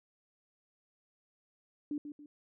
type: tone with echo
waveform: sine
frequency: 293.7 Hz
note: D4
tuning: in tune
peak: -33 dBFS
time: 1.91-1.98 s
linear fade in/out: 2 ms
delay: 140 ms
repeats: 2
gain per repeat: -8 dB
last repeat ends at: 2.26 s
effects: none